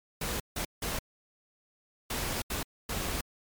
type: noise bursts at uneven times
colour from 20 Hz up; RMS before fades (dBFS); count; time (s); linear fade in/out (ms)
pink; -33; 6; 0.21-0.4 / 0.56-0.65 / 0.82-0.99 / 2.1-2.42 / 2.5-2.63 / 2.89-3.21; 5
effects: MP3 96 kbps